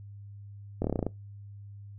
slowing click train, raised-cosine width 2 ms, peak -15 dBFS, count 9, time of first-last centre 0.82-1.066 s, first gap 24 ms, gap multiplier 1.07, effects noise-tail reverb RT60 0.2 s tail -22 dB re dry + added 101 Hz sine -43 dBFS peak until 1.98 s

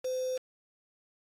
sine tone with quantisation, 512 Hz, C5, 38 cents flat, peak -30 dBFS, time 0.04-0.38 s, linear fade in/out 10 ms, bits 7, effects low-pass 11000 Hz 12 dB/octave + AAC 64 kbps

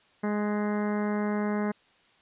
harmonic tone with a mistuned harmonic, 208.3 Hz, G#3, 5 cents sharp, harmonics 1 / 2 / 3 / 4 / 5 / 6 / 7 / 8 / 9 / 10, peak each -27 / -33 / -37 / -39 / -41 / -43 / -44 / -45 / -46 / -47 dBFS, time 0.23-1.72 s, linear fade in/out 10 ms, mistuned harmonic 7, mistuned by +26 cents, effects white hiss -62 dBFS RMS until 2.21 s + resampled to 8000 Hz

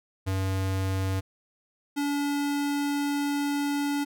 square tone pair in turn, 95.4 / 286.6 Hz, G2 / D4, -47 / -42 cents, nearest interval octave + perfect fifth, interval 1905 cents, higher second, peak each -26 dBFS, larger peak neither, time 0.26-1.21 / 1.96-4.05 s, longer second, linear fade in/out 20 ms, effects none

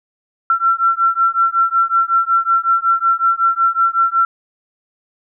sine beating tone pair, 1351 / 1356.4 Hz, E6 / E6, +42 / +49 cents, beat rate 5.4 Hz, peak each -15 dBFS, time 0.5-4.25 s, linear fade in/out 2 ms, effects none

